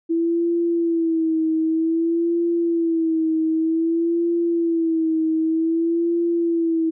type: tone with vibrato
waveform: sine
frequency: 329.6 Hz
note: E4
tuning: in tune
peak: -17 dBFS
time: 0.09-6.91 s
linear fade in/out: 20 ms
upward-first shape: sine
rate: 0.53 Hz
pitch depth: 57 cents each way
effects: none